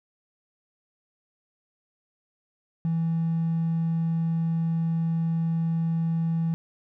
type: tone with hard clipping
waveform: triangle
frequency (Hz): 164.81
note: E3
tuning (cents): 0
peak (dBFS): -23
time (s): 2.85-6.54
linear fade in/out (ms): 0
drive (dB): 4
effects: none